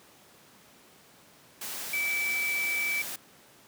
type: tone in noise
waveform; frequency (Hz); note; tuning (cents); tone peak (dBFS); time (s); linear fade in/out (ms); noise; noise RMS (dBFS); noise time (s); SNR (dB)
sine; 2310; D7; -29; -27; 1.93-3.02; 5; white; -37; 1.61-3.16; +7
effects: pink hiss -56 dBFS RMS until 3.67 s + high-pass 150 Hz 12 dB/octave